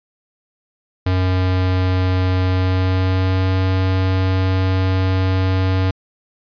square tone with pitch glide, 92.5 to 93.9 Hz, F#2 to F#2, 0 to +26 cents, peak -15 dBFS, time 1.06-5.91 s, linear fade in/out 5 ms, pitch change +26 cents, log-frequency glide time 2.45-3.5 s, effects resampled to 11025 Hz

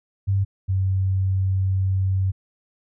sine tone pair in turn, 98 / 95.21 Hz, G2 / G2, 0 / -50 cents, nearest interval minor second, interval 50 cents, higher first, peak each -17 / -18 dBFS, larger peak first, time 0.27-0.45 / 0.68-2.32 s, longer second, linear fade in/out 20 ms, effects none

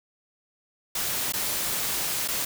white noise with dropouts, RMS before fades -28 dBFS, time 0.95-2.45 s, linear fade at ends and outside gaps 5 ms, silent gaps 1.323-1.335 / 2.278-2.284 s, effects none

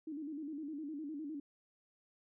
sine tone with vibrato, 299.3 Hz, D4, 33 cents sharp, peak -40 dBFS, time 0.07-1.4 s, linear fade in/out 5 ms, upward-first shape square, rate 9.8 Hz, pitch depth 95 cents each way, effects none

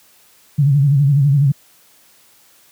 sine tone with vibrato, 141 Hz, C#3, 30 cents sharp, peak -9 dBFS, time 0.58-1.52 s, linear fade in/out 10 ms, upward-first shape sine, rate 12 Hz, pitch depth 95 cents each way, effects white hiss -51 dBFS RMS until 2.71 s + high-pass 80 Hz 12 dB/octave

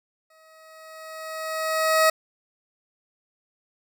20% pulse tone with exponential growth, 636 Hz, D#5, 38 cents sharp, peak -10 dBFS, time 0.3-2.1 s, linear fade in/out 5 ms, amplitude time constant 390 ms, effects none

